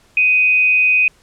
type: tone with frequency modulation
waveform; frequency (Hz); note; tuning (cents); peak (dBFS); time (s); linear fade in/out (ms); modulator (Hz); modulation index
sine; 2500; D#7; +8; -10; 0.17-1.08; 2; 196; 0.25
effects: pink hiss -53 dBFS RMS until 1.22 s + low-pass 10000 Hz 12 dB/octave